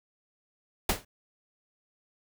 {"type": "noise with exponential decay", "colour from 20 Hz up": "pink", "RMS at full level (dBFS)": -21, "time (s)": [0.89, 1.05], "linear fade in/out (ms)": 5, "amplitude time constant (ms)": 33, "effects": []}